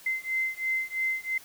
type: beating tone pair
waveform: sine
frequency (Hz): 2069 / 2072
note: C7 / C7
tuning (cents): -20 / -17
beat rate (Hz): 3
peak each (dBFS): -30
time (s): 0.06-1.38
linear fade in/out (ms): 5
effects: white hiss -51 dBFS RMS until 1.44 s